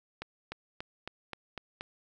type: accelerating click train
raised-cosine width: 0.3 ms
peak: -22 dBFS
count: 7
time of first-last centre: 0.22-1.809 s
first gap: 300 ms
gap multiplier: 0.95
effects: none